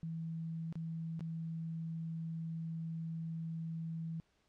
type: tone with dropouts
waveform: sine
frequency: 163.3 Hz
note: E3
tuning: 16 cents flat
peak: -38 dBFS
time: 0.03-4.2 s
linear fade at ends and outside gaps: 0 ms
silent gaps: 0.726-0.755 / 1.194-1.207 s
effects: pink hiss -75 dBFS RMS until 4.48 s + low-pass 6000 Hz 12 dB/octave